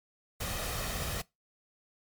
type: noise with comb filter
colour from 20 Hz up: pink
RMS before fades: -35 dBFS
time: 0.4-1.22 s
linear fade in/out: 10 ms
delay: 1.6 ms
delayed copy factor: +0.5
effects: noise-tail reverb RT60 0.2 s tail -22 dB re dry + MP3 96 kbps